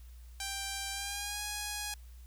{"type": "tone with pitch glide", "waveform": "5% pulse", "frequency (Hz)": [787, 830.9], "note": ["G5", "G#5"], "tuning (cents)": [7, 1], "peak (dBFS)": -24, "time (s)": [0.4, 1.94], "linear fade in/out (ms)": 2, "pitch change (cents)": 94, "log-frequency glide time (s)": [0.91, 1.42], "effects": ["added 60 Hz sine -48 dBFS peak until 2.26 s", "white hiss -65 dBFS RMS until 2.26 s"]}